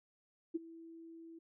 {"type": "tone with ADSR envelope", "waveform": "sine", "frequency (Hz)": 329.6, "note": "E4", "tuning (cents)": 0, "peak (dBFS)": -31, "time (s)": [0.54, 1.39], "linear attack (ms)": 16, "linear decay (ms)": 21, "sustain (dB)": -19, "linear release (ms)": 9, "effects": []}